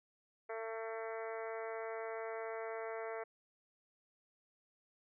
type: harmonic tone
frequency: 224.3 Hz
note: A3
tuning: 34 cents sharp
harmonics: 2 / 3 / 4 / 5 / 6 / 7 / 8 / 9 / 10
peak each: -43 / -45 / -51 / -53 / -52 / -55 / -56 / -53 / -58 dBFS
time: 0.49-3.24 s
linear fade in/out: 10 ms
effects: none